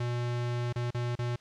square tone with dropouts, 120.8 Hz, B2, 38 cents flat, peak -30 dBFS, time 0-1.36 s, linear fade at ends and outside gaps 5 ms, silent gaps 0.727-0.758 / 0.907-0.945 / 1.155-1.189 s, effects white hiss -62 dBFS RMS until 1.4 s + low-pass 5000 Hz 12 dB/octave

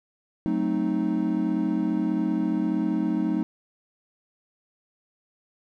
triangle chord, F# diminished seventh, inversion none, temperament equal, 185 / 220 / 261.6 / 311.1 Hz, F#3 / A3 / C4 / Eb4, 0 / 0 / 0 / 0 cents, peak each -27 / -26 / -28 / -24 dBFS, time 0.46-3.43 s, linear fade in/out 0 ms, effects none

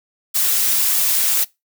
blue noise with flanger, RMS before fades -17 dBFS, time 0.34-1.45 s, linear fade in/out 20 ms, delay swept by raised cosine 1.9 to 6.8 ms, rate 1.6 Hz, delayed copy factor -0.7, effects noise-tail reverb RT60 0.2 s tail -22 dB re dry

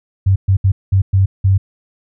sine tone bursts at uneven times, 96.4 Hz, G2, 28 cents flat, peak -8 dBFS, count 6, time 0.26-0.36 / 0.48-0.57 / 0.64-0.72 / 0.92-1.02 / 1.13-1.26 / 1.44-1.58 s, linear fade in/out 10 ms, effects none

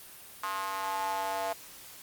square tone with high-pass filter sweep, 96.6 Hz, G2, 25 cents flat, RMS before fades -33 dBFS, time 0.43-1.53 s, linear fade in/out 5 ms, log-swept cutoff 1100 to 720 Hz, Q 5.4, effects white hiss -49 dBFS RMS until 2.02 s + Opus 32 kbps

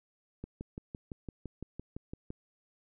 click train, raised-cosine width 3 ms, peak -27 dBFS, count 12, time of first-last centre 0.44-2.304 s, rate 5.9 Hz, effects none

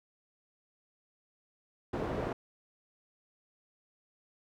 white low-pass noise, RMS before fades -35 dBFS, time 1.93-2.33 s, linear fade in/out 5 ms, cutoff 620 Hz, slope 12 dB/octave, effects none

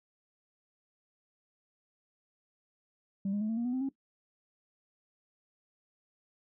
sine tone with pitch steps, 196 / 205.3 / 215 / 225.1 / 235.8 / 246.9 / 258.6 / 270.9 Hz, G3 / G#3 / A3 / A3 / A#3 / B3 / C4 / C#4, 0 / -20 / -40 / +40 / +20 / 0 / -20 / -40 cents, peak -28 dBFS, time 3.25-3.89 s, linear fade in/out 5 ms, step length 80 ms, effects noise-tail reverb RT60 0.1 s tail -17 dB re dry + tanh soft clip ceiling -27 dBFS

